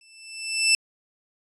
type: tone with exponential growth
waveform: 20% pulse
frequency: 2653 Hz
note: E7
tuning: 10 cents sharp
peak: -10 dBFS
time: 0.01-0.75 s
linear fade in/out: 2 ms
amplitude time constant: 160 ms
effects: resampled to 32000 Hz